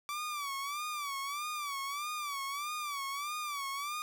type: tone with vibrato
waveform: sawtooth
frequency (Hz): 1157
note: D6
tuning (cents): -26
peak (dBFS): -32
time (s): 0.09-4.02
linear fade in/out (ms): 0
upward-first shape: sine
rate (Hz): 1.6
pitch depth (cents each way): 99
effects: 12-bit